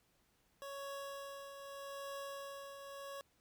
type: tone with tremolo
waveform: 25% pulse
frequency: 556 Hz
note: C#5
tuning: 5 cents sharp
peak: -39 dBFS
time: 0.62-3.21 s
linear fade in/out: 0 ms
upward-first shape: triangle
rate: 0.81 Hz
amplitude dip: 55%
effects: pink hiss -75 dBFS RMS until 3.4 s